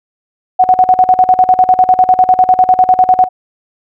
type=tone with tremolo; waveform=sine; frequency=740 Hz; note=F#5; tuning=in tune; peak=-3 dBFS; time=0.59-3.29 s; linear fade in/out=10 ms; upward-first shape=square; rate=10 Hz; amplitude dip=80%; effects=none